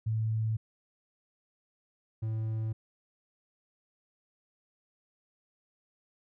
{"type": "tone pair in turn", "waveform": ["sine", "triangle"], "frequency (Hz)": [110.5, 110.5], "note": ["A2", "A2"], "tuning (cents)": [8, 8], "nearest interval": "unison", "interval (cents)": 0, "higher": "neither", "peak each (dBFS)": [-27, -28], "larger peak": "first", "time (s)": [[0.06, 0.57], [2.22, 2.73]], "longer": "neither", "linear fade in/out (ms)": 10, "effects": []}